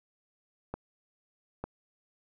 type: clicks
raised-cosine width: 1 ms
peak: -21 dBFS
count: 2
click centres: 0.74 / 1.64 s
effects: none